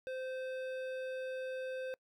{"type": "tone with hard clipping", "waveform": "triangle", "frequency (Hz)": 518, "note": "C5", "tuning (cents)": -17, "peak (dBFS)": -40, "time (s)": [0.07, 1.94], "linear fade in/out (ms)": 0, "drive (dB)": 16, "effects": ["noise-tail reverb RT60 0.1 s tail -26 dB re dry"]}